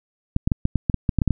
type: clicks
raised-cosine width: 5 ms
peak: -6 dBFS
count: 12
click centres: 0.364 / 0.475 / 0.518 / 0.654 / 0.757 / 0.898 / 0.943 / 1.092 / 1.187 / 1.218 / 1.277 / 1.307 s
effects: none